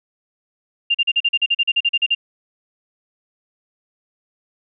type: tone bursts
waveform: sine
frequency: 2794 Hz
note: F7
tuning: in tune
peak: -13 dBFS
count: 15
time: 0.9-2.15 s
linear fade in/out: 10 ms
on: 46 ms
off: 40 ms
effects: none